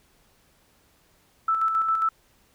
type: tone with tremolo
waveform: sine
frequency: 1318.5 Hz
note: E6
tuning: in tune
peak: -19 dBFS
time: 1.48-2.09 s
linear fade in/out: 5 ms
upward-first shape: square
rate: 7.4 Hz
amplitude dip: 40%
effects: pink hiss -62 dBFS RMS until 2.54 s